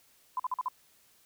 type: tone bursts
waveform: sine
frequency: 1011 Hz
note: B5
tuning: 40 cents sharp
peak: -28 dBFS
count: 5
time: 0.37-0.684 s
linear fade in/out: 2 ms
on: 26 ms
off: 46 ms
effects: white hiss -64 dBFS RMS until 1.25 s